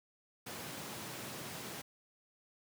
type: high-pass noise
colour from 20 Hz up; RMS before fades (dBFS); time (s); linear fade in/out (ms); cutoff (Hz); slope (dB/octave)
pink; -45; 0.46-1.82; 10; 110; 24
effects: none